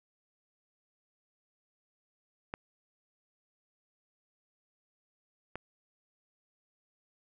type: clicks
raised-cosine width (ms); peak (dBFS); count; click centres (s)
0.5; -21 / -23; 2; 2.539 / 5.556
effects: none